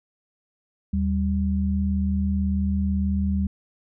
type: tone pair together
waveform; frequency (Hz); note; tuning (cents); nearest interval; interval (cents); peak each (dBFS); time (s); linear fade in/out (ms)
sine; 77.78 / 195.99; D#2 / G3; 0 / 0; octave + major third; 1600; -23; 0.93-3.47; 5
effects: none